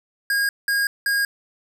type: tone bursts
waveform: square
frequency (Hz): 1629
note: G#6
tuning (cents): -34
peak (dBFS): -19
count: 3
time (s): 0.3-1.25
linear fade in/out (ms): 2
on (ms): 190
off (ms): 190
effects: none